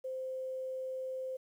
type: tone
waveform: sine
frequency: 520 Hz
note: C5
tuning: 11 cents flat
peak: -36 dBFS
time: 0.04-1.37 s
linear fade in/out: 10 ms
effects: 11-bit